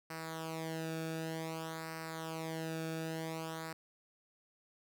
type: tone with flanger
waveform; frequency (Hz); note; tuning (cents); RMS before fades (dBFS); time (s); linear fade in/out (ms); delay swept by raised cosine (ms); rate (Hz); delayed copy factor
sawtooth; 161.5; E3; -35; -41; 0.1-3.73; 5; 0.29 to 0.99; 0.54; -0.75
effects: none